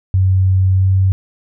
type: tone with pitch glide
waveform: sine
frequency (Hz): 94.2 to 95.13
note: F#2 to F#2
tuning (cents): +32 to +49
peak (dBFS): -9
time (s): 0.14-1.12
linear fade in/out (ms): 0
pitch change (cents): +17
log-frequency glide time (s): 0.75-0.87
effects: none